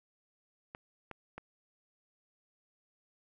clicks, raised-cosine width 0.5 ms, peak -28 dBFS, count 3, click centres 0.749 / 1.113 / 1.38 s, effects none

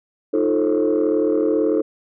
sine chord, F dominant seventh, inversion third, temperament equal with one note detuned, 311.1 / 349.2 / 440 / 533.6 Hz, Eb4 / F4 / A4 / C5, 0 / 0 / 0 / +34 cents, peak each -19 / -22 / -18 / -23 dBFS, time 0.33-1.82 s, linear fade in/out 10 ms, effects tanh soft clip ceiling -10 dBFS

